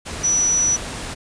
sine tone in noise, 5910 Hz, F#8, 3 cents flat, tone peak -15 dBFS, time 0.23-0.77 s, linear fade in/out 20 ms, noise pink, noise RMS -30 dBFS, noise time 0.05-1.15 s, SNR +12 dB, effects resampled to 22050 Hz

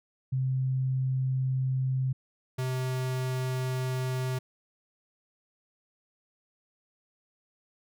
sine / square tone pair in turn, 130.81 / 128.93 Hz, C3 / C3, 0 / -25 cents, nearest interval unison, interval 25 cents, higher first, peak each -25 / -29 dBFS, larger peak first, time 0.32-2.13 / 2.58-4.39 s, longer neither, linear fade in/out 10 ms, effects none

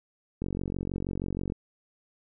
click train, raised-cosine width 3 ms, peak -19 dBFS, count 52, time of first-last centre 0.42-1.522 s, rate 46.3 Hz, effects none

